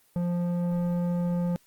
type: tone with low-pass filter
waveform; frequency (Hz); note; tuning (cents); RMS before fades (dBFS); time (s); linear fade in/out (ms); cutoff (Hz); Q
square; 174.8; F3; +2; -27; 0.16-1.56; 0; 660; 0.75
effects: white hiss -63 dBFS RMS until 1.66 s + Opus 24 kbps